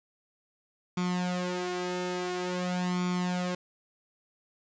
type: tone with flanger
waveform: sawtooth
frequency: 180 Hz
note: F#3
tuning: 47 cents flat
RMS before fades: -31 dBFS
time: 0.97-3.55 s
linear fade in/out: 5 ms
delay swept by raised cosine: 0.87 to 3.27 ms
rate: 0.48 Hz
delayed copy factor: +0.75
effects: resampled to 16000 Hz + 9-bit